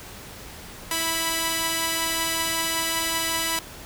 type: tone pair together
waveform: 5% pulse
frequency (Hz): 327.5 / 987.8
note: E4 / B5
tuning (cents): -11 / 0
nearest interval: octave + perfect fifth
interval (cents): 1911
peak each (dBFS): -16 / -13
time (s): 0.91-3.59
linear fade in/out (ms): 2
effects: pink hiss -41 dBFS RMS until 3.85 s